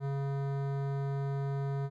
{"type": "tone with hard clipping", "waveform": "sine", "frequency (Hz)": 138.59, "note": "C#3", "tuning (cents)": 0, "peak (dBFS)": -33, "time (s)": [0, 1.9], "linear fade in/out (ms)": 50, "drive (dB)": 16, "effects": []}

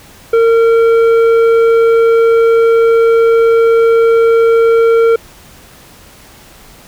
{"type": "tone with tanh clipping", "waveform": "triangle", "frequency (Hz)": 457.9, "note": "A#4", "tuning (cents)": -31, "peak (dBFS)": -7, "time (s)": [0.33, 5.16], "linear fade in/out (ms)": 5, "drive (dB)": 13, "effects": ["pink hiss -39 dBFS RMS until 6.87 s"]}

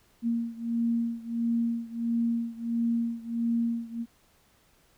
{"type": "beating tone pair", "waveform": "sine", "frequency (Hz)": [232.1, 233.6], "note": ["A#3", "A#3"], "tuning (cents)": [-7, 4], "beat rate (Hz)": 1.5, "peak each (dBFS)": [-28, -30], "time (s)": [0.22, 4.06], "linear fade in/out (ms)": 50, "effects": ["pink hiss -64 dBFS RMS until 4.97 s"]}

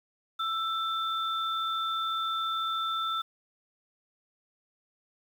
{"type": "tone pair together", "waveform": "sine", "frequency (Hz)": [1331, 3553], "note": ["E6", "A7"], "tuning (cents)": [16, 16], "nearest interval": "octave + perfect fourth", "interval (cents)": 1700, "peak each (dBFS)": [-29, -34], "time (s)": [0.39, 3.22], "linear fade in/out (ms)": 10, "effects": ["9-bit"]}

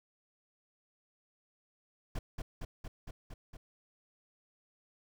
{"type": "noise with echo", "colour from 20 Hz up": "brown", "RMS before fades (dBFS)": -35, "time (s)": [2.15, 2.19], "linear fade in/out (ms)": 5, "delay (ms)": 230, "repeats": 6, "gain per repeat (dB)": -2, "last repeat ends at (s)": 3.57, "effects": []}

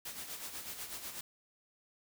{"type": "noise with tremolo", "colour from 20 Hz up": "white", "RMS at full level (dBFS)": -42, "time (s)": [0.05, 1.21], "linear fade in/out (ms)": 5, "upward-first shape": "sine", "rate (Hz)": 8.1, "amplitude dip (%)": 55, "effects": []}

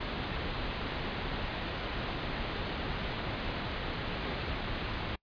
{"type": "low-pass noise", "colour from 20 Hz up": "pink", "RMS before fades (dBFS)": -36, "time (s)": [0, 5.16], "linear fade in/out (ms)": 10, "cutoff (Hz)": 4200, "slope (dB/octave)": 48, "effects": ["noise-tail reverb RT60 0.1 s tail -25 dB re dry", "resampled to 11025 Hz"]}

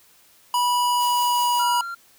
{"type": "tone with pitch glide", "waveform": "square", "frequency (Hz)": [978, 968.4], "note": ["B5", "B5"], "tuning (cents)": [-17, -34], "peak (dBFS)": -19, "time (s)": [0.54, 1.81], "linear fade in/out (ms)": 2, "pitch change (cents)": -17, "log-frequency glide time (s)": [0.8, 1.63]}
{"type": "noise with tremolo", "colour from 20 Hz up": "blue", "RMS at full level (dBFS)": -34, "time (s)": [0.98, 1.64], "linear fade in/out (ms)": 50, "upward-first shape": "sine", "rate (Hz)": 5.2, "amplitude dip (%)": 40}
{"type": "tone", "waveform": "triangle", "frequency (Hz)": 1382, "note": "F6", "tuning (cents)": -19, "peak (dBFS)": -27, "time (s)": [1.59, 1.95], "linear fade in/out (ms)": 10}
{"effects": ["white hiss -55 dBFS RMS until 2.18 s"]}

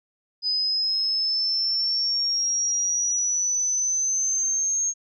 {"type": "exponential sweep", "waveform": "sine", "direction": "up", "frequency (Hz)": [4987, 6500], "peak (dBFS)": -21, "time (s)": [0.42, 4.94], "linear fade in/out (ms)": 50, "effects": []}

